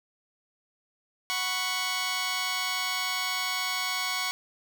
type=chord; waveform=10% pulse; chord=F# suspended fourth; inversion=none; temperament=just; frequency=740 / 986.7 / 1110 Hz; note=F#5 / B5 / C#6; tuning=0 / -2 / +2 cents; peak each=-26 / -28 / -22 dBFS; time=1.3-4.31 s; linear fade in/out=0 ms; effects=none